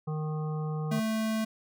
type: harmonic tone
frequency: 154.2 Hz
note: D#3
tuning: 15 cents flat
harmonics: 1 / 3 / 5 / 7 / 8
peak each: -30 / -40 / -44 / -47 / -48 dBFS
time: 0.07-1 s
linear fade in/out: 10 ms
type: tone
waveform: square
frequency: 220 Hz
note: A3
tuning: in tune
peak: -28 dBFS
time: 0.91-1.45 s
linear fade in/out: 10 ms
effects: none